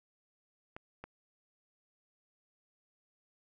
clicks, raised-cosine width 0.5 ms, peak -29 dBFS, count 2, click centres 0.765 / 1.04 s, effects none

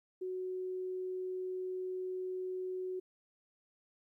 sine tone, 370 Hz, F#4, in tune, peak -36 dBFS, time 0.21-3 s, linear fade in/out 10 ms, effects 13-bit

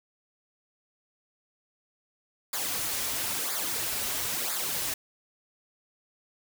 white noise with flanger, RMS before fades -31 dBFS, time 2.53-4.94 s, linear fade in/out 5 ms, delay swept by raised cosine 0.34 to 6.34 ms, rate 1 Hz, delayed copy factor -0.75, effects none

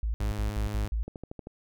sine tone bursts, 55 Hz, A1, in tune, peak -26 dBFS, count 6, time 0.03-1.03 s, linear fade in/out 0 ms, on 110 ms, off 68 ms
sawtooth tone, 104.5 Hz, G#2, 11 cents sharp, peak -29 dBFS, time 0.2-0.88 s, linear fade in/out 0 ms
click train, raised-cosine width 2 ms, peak -26 dBFS, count 6, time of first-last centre 1.08-1.471 s, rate 12.8 Hz
effects none

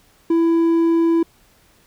sine tone with hard clipping, 332.2 Hz, E4, 13 cents sharp, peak -14 dBFS, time 0.3-1.23 s, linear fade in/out 5 ms, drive 3 dB, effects pink hiss -55 dBFS RMS until 1.86 s

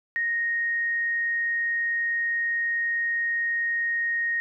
sine tone, 1864.7 Hz, A#6, in tune, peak -23 dBFS, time 0.16-4.4 s, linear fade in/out 0 ms, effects none

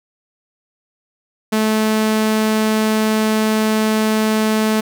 sawtooth tone, 217.3 Hz, A3, 21 cents flat, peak -10 dBFS, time 1.52-4.81 s, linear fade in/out 10 ms, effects none

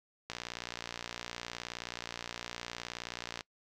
click train, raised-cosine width 0.2 ms, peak -21 dBFS, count 185, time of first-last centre 0.3-3.408 s, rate 59.2 Hz, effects noise-tail reverb RT60 0.1 s tail -24 dB re dry

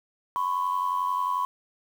sine tone pair together, 1002.8 / 1094 Hz, B5 / C#6, +26 / -23 cents, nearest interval major second, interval 151 cents, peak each -25 / -27 dBFS, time 0.36-1.45 s, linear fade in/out 0 ms, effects tanh soft clip ceiling -18 dBFS + 8-bit

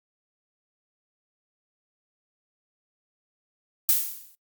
violet noise with exponential decay, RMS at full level -17 dBFS, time 3.89-4.35 s, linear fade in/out 0 ms, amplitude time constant 100 ms, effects noise-tail reverb RT60 0.1 s tail -21 dB re dry + Opus 48 kbps

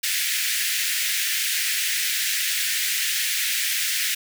pink high-pass noise, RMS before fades -24 dBFS, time 0.03-4.15 s, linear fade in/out 10 ms, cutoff 1700 Hz, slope 48 dB/octave, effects none

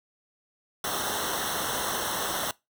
pink noise with comb filter, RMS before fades -30 dBFS, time 0.84-2.51 s, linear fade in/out 2 ms, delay 0.42 ms, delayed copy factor -0.95, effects noise-tail reverb RT60 0.2 s tail -21 dB re dry

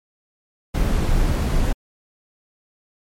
brown noise, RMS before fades -18 dBFS, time 0.74-1.73 s, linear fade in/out 10 ms, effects MP3 64 kbps

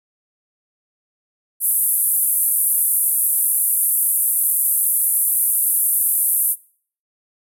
white band-pass noise, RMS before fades -18 dBFS, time 1.6-6.56 s, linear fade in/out 50 ms, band 9800 to 13000 Hz, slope 48 dB/octave, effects noise-tail reverb RT60 0.5 s tail -22 dB re dry

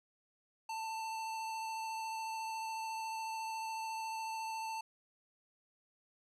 square tone with vibrato, 890 Hz, A5, 20 cents sharp, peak -39 dBFS, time 0.69-4.81 s, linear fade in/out 5 ms, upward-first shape sine, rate 14 Hz, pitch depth 12 cents each way, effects low-pass 10000 Hz 12 dB/octave + 13-bit

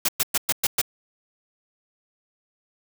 white noise bursts, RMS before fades -21 dBFS, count 6, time 0.05-0.816 s, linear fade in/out 5 ms, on 36 ms, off 110 ms, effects none

